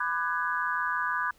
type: chord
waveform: sine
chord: G# half-diminished seventh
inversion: first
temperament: just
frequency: 996.7 / 1196.1 / 1495.1 / 1661.2 Hz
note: B5 / D6 / F#6 / G#6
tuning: +16 / +31 / +18 / 0 cents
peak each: -32 dBFS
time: 0-1.31 s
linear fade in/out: 5 ms
effects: pink hiss -62 dBFS RMS until 1.38 s